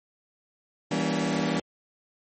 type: chord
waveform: sawtooth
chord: E diminished seventh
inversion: none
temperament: just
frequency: 164.81 / 197.78 / 237.3 / 284.8 Hz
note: E3 / G3 / Bb3 / Db4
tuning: 0 / +16 / +31 / +47 cents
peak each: -26 dBFS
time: 0.91-1.6 s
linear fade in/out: 5 ms
effects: MP3 32 kbps